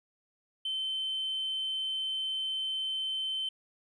triangle tone, 3082 Hz, G7, 30 cents flat, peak -28 dBFS, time 0.65-3.49 s, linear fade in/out 5 ms, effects tanh soft clip ceiling -27 dBFS + resampled to 22050 Hz

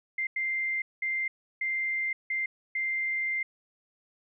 sine tone bursts at uneven times, 2093 Hz, C7, in tune, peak -27 dBFS, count 6, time 0.18-0.27 / 0.36-0.82 / 1.02-1.28 / 1.61-2.13 / 2.3-2.46 / 2.75-3.43 s, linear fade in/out 5 ms, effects none

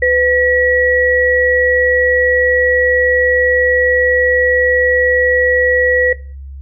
sine tone pair together, 502 / 1926.2 Hz, B4 / B6, +28 / -44 cents, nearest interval octave + major seventh, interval 2328 cents, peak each -12 dBFS, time 0.02-6.13 s, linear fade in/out 5 ms, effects noise-tail reverb RT60 0.4 s tail -19 dB re dry + added 68 Hz sine -27 dBFS peak until 6.61 s

